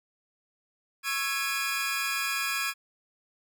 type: tone cluster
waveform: sawtooth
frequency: 1101 / 1328 / 1664 / 2436 Hz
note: C#6 / E6 / G#6 / D#7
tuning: -12 / +12 / +3 / -37 cents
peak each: -33 / -32 / -29 / -28 dBFS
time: 1.03-2.74 s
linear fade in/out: 50 ms
effects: none